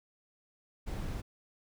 brown noise, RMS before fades -37 dBFS, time 0.86-1.22 s, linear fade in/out 20 ms, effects none

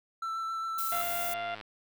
triangle tone with vibrato, 1332 Hz, E6, 18 cents sharp, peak -30 dBFS, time 0.22-1.02 s, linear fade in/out 5 ms, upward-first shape sine, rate 7.4 Hz, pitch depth 10 cents each way
violet noise, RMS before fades -35 dBFS, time 0.78-1.34 s, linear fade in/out 5 ms
click train, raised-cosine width 0.3 ms, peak -27 dBFS, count 75, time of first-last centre 0.92-1.612 s, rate 107 Hz
harmonic tone, 694 Hz, F5, 11 cents flat, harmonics 1 / 2 / 3 / 4 / 5, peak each -34 / -40 / -44 / -46 / -48 dBFS, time 0.92-1.55 s, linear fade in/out 5 ms
effects none

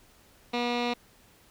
15% pulse tone with low-pass filter, 241.3 Hz, B3, 40 cents flat, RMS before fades -29 dBFS, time 0.53-0.94 s, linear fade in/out 10 ms, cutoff 3600 Hz, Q 2.5, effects pink hiss -59 dBFS RMS until 1.5 s

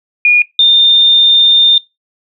sine tone pair in turn, 2440 / 3618 Hz, D#7 / A7, -34 / +48 cents, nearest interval perfect fifth, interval 682 cents, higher second, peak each -4 dBFS, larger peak neither, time 0.25-0.42 / 0.59-1.78 s, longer second, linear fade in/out 2 ms, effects noise-tail reverb RT60 0.2 s tail -21 dB re dry

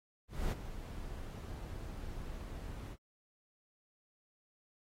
brown noise with ADSR envelope, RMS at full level -32 dBFS, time 0.28-2.97 s, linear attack 240 ms, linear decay 15 ms, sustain -12 dB, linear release 54 ms, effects AAC 48 kbps

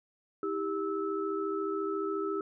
sine tone cluster, 322.3 / 396.5 / 1306 Hz, E4 / G4 / E6, -39 / +20 / -17 cents, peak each -36 / -32 / -37 dBFS, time 0.43-2.41 s, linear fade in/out 2 ms, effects none

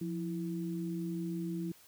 sine tone pair together, 174.61 / 329.6 Hz, F3 / E4, 0 / 0 cents, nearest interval major seventh, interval 1100 cents, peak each -36 / -38 dBFS, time 0.01-1.72 s, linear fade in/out 5 ms, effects white hiss -60 dBFS RMS until 1.87 s

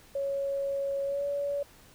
sine tone with pitch glide, 554.4 to 568.7 Hz, C#5 to C#5, 0 to +44 cents, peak -28 dBFS, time 0.15-1.63 s, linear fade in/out 5 ms, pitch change +44 cents, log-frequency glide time 1.05-1.25 s, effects pink hiss -56 dBFS RMS until 1.94 s

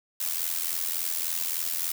blue noise with amplitude modulation, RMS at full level -26 dBFS, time 0.2-1.92 s, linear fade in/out 5 ms, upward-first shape sine, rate 83.5 Hz, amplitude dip 80%, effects none

